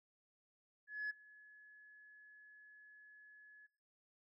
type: tone with ADSR envelope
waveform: sine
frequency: 1700 Hz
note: G#6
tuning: 40 cents sharp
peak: -35 dBFS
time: 0.87-3.67 s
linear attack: 230 ms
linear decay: 15 ms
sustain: -23 dB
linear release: 14 ms
effects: noise-tail reverb RT60 0.7 s tail -22 dB re dry + tanh soft clip ceiling -36 dBFS